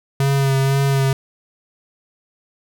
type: tone with vibrato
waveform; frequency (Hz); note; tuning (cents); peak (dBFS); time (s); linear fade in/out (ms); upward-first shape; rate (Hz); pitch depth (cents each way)
square; 136.7; C#3; -24; -15; 0.2-1.13; 2; sine; 2; 23
effects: none